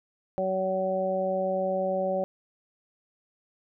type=harmonic tone; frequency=188.6 Hz; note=F#3; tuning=33 cents sharp; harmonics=1 / 2 / 3 / 4; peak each=-34 / -35 / -26 / -33 dBFS; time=0.38-2.24 s; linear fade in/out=0 ms; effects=none